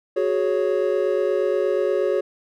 triangle chord, F# suspended second, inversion none, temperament equal with one note detuned, 370 / 418.4 / 554.4 Hz, F#4 / G#4 / C#5, 0 / +13 / 0 cents, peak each -21 dBFS, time 0.16-2.21 s, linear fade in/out 10 ms, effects none

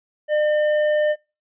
triangle tone with hard clipping, 603 Hz, D5, 46 cents sharp, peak -18 dBFS, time 0.28-1.16 s, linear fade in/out 50 ms, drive 11 dB, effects noise-tail reverb RT60 0.3 s tail -25 dB re dry + resampled to 8000 Hz

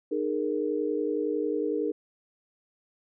sine chord, D# suspended fourth, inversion none, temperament equal with one note detuned, 305.4 / 415.3 / 466.2 Hz, D#4 / G#4 / A#4, -32 / 0 / 0 cents, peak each -30 dBFS, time 0.11-1.92 s, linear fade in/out 10 ms, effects none

